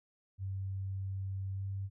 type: tone with pitch glide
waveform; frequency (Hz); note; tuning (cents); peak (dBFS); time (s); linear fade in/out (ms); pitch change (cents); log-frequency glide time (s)
sine; 96.4 to 97.63; G2 to G2; -28 to -7; -35; 0.38-1.9; 50; +21; 1.52-1.65
effects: none